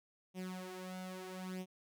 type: tone with flanger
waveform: sawtooth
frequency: 185 Hz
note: F#3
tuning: in tune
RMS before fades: -45 dBFS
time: 0.34-1.66 s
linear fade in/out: 50 ms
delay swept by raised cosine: 0.33 to 4.03 ms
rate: 0.77 Hz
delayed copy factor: +0.75
effects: none